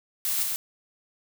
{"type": "noise with echo", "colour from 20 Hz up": "blue", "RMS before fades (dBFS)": -27, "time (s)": [0.25, 0.43], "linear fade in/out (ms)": 0, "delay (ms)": 130, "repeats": 1, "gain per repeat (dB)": -2, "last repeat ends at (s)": 0.56, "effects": []}